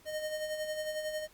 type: tone with tremolo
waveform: square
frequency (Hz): 616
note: D#5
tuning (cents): -17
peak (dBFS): -33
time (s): 0.05-1.28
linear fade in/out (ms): 50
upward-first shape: sine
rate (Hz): 11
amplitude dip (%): 50
effects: pink hiss -61 dBFS RMS until 1.33 s + Opus 48 kbps